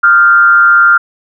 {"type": "tone with frequency modulation", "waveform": "sine", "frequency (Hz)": 1391, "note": "F6", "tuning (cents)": -7, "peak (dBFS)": -3, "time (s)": [0.03, 0.98], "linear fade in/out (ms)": 10, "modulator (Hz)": 158, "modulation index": 0.55, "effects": []}